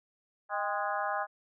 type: harmonic tone with a mistuned harmonic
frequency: 207.7 Hz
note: G#3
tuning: in tune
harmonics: 3 / 4 / 5 / 6 / 7 / 8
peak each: -37 / -34 / -37 / -37 / -39 / -40 dBFS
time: 0.49-1.27 s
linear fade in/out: 50 ms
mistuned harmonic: 4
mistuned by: -65 cents
effects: none